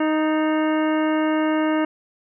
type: harmonic tone with a mistuned harmonic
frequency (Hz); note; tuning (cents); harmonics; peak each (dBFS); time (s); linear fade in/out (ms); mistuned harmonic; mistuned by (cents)
311.1; D#4; 0; 1 / 2 / 3 / 4 / 5 / 6 / 7 / 9; -19 / -25 / -29 / -31 / -33 / -35 / -36 / -38; 0-1.85; 5; 6; -46
effects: none